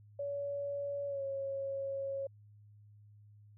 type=tone with pitch glide; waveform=sine; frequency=567 to 547.4 Hz; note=C#5 to C#5; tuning=+39 to -22 cents; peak=-35 dBFS; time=0.19-2.27 s; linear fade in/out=5 ms; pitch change=-61 cents; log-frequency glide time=1.07-1.23 s; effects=added 104 Hz sine -56 dBFS peak until 3.57 s